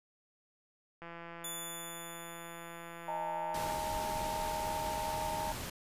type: click train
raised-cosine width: 0.5 ms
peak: -32 dBFS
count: 457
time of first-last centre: 1.02-3.718 s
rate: 169 Hz
type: tone with exponential decay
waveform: 5% pulse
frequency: 3482 Hz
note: A7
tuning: 19 cents flat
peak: -30 dBFS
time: 1.44-4.48 s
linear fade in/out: 5 ms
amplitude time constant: 660 ms
type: chord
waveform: sine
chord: D# suspended fourth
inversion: none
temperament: equal with one note detuned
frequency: 622.3 / 830.6 / 913.1 Hz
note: D#5 / G#5 / A#5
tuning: 0 / 0 / -36 cents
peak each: -41 / -40 / -37 dBFS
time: 3.08-5.52 s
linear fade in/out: 2 ms
type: noise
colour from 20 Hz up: pink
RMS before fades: -41 dBFS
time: 3.54-5.7 s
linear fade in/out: 5 ms
effects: resampled to 32000 Hz